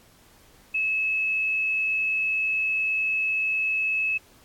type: tone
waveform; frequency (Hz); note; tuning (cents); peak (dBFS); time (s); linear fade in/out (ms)
sine; 2591; E7; -30; -22; 0.74-4.18; 10
effects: pink hiss -56 dBFS RMS until 4.44 s + AAC 64 kbps